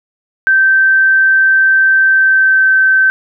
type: tone with pitch glide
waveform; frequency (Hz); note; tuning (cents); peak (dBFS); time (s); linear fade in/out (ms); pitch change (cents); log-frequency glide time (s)
sine; 1555 to 1544.3; G6 to G6; -14 to -26; -6; 0.47-3.1; 0; -12; 2.08-2.71
effects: none